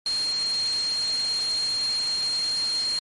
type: tone in noise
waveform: sine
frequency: 4217 Hz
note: C8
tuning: 13 cents sharp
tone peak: -23 dBFS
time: 0.06-2.99 s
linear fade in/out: 2 ms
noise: white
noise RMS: -35 dBFS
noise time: 0.06-2.99 s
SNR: +9 dB
effects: MP3 48 kbps